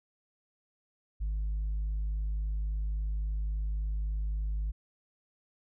sine tone, 51.8 Hz, G#1, 4 cents flat, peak -27 dBFS, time 1.2-4.72 s, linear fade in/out 20 ms, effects tanh soft clip ceiling -28 dBFS

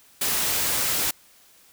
white noise, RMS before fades -24 dBFS, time 0.21-1.11 s, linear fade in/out 5 ms, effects white hiss -55 dBFS RMS until 1.72 s

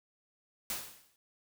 white noise with exponential decay, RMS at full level -34 dBFS, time 0.7-1.16 s, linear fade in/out 1 ms, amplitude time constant 98 ms, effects none

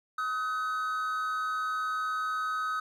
triangle tone pair together, 1268.1 / 1508 Hz, D#6 / F#6, +33 / +32 cents, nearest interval minor third, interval 299 cents, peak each -28 / -34 dBFS, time 0.18-2.8 s, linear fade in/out 5 ms, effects none

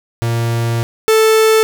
45% pulse tone pair in turn, 116.54 / 440 Hz, A#2 / A4, 0 / 0 cents, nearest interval octave + major seventh, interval 2300 cents, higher second, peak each -14 / -8 dBFS, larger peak second, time 0.22-0.83 / 1.08-1.63 s, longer first, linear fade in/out 0 ms, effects none

